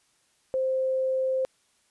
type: tone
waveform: sine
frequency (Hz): 523.3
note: C5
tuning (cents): 0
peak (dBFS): -23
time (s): 0.54-1.45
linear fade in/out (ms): 0
effects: white hiss -67 dBFS RMS until 1.9 s + resampled to 24000 Hz